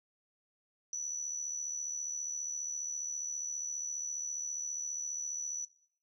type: tone with amplitude modulation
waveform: sine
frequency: 5930 Hz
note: F#8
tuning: 3 cents sharp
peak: -32 dBFS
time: 0.93-5.65 s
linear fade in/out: 2 ms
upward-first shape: sine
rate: 74.8 Hz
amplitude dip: 55%
effects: noise-tail reverb RT60 0.6 s tail -19 dB re dry + tanh soft clip ceiling -28 dBFS